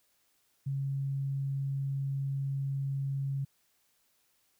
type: tone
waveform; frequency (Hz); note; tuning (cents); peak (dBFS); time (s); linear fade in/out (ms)
sine; 137.4; C#3; -15; -30; 0.66-3.45; 10
effects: white hiss -72 dBFS RMS until 4.59 s